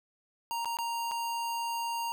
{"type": "tone with dropouts", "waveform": "square", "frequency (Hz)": 932, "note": "A#5", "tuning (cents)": -1, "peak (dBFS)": -32, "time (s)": [0.51, 2.12], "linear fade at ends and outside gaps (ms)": 0, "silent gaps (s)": [[0.647, 0.656], [0.77, 0.787], [1.112, 1.117]], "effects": []}